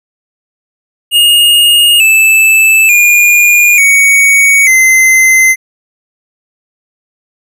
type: tone with pitch steps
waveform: square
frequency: 2852 / 2630 / 2426 / 2238 / 2064 Hz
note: F7 / E7 / D#7 / C#7 / C7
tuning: +36 / -5 / -44 / +16 / -24 cents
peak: -4 dBFS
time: 1.11-5.56 s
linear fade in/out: 50 ms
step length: 890 ms
effects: none